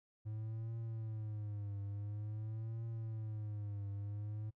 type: tone with vibrato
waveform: triangle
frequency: 107.1 Hz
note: A2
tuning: 46 cents flat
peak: -38 dBFS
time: 0.25-4.51 s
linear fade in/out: 20 ms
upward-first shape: triangle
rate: 0.48 Hz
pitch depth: 120 cents each way
effects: noise-tail reverb RT60 0.1 s tail -25 dB re dry